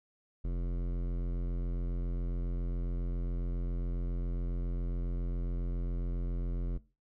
sine tone with hard clipping, 43.65 Hz, F1, in tune, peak -33 dBFS, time 0.44-6.78 s, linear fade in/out 10 ms, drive 16 dB, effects noise-tail reverb RT60 0.3 s tail -19 dB re dry

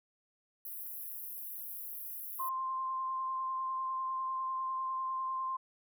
pink high-pass noise, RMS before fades -43 dBFS, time 0.65-2.49 s, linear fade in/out 2 ms, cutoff 11000 Hz, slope 96 dB/octave
sine tone with vibrato, 1049 Hz, C6, 4 cents sharp, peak -33 dBFS, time 2.39-5.57 s, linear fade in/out 10 ms, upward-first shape sine, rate 10 Hz, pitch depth 11 cents each way
effects none

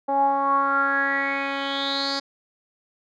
10% pulse tone with low-pass filter sweep, 276.4 Hz, C#4, 5 cents flat, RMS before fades -23 dBFS, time 0.08-2.2 s, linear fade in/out 10 ms, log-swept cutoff 730 to 5000 Hz, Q 7.7, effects none

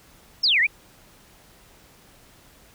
sine exponential two-way sweep, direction down then up, 5500 to 1796 to 2523 Hz, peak -16 dBFS, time 0.43-0.67 s, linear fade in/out 10 ms, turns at 0.6 s, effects pink hiss -53 dBFS RMS until 2.74 s

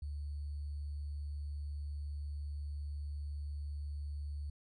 sine tone with sample-and-hold, 72.8 Hz, D2, 15 cents flat, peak -38 dBFS, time 0.02-4.5 s, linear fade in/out 5 ms, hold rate 4410 Hz, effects resampled to 24000 Hz

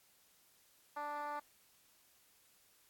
10% pulse tone with band-pass filter, 293.7 Hz, D4, in tune, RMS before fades -42 dBFS, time 0.96-1.4 s, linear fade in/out 10 ms, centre 940 Hz, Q 2.3, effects white hiss -69 dBFS RMS until 2.89 s + AAC 64 kbps

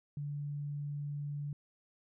sine tone, 145 Hz, D3, 22 cents flat, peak -36 dBFS, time 0.17-1.53 s, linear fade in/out 2 ms, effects none

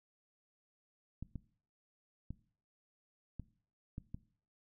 clicks, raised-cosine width 5 ms, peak -30 dBFS, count 6, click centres 1.226 / 1.357 / 2.306 / 3.397 / 3.981 / 4.145 s, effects noise-tail reverb RT60 0.5 s tail -19 dB re dry

